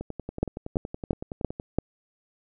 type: two click trains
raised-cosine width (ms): 2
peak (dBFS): -20 / -9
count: 18 / 5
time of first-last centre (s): 0.01-1.599 / 0.43-1.786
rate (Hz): 10.7 / 2.95
effects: none